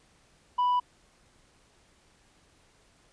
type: tone with tanh clipping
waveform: sine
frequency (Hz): 987.8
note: B5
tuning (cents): 0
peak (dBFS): -23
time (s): 0.58-0.8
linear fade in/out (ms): 10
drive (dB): 2
effects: pink hiss -63 dBFS RMS until 3.12 s + resampled to 22050 Hz